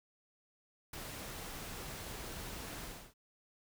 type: noise with ADSR envelope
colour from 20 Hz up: pink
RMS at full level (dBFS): -43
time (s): 0.93-3.14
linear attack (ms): 6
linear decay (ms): 25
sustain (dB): -2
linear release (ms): 300
effects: none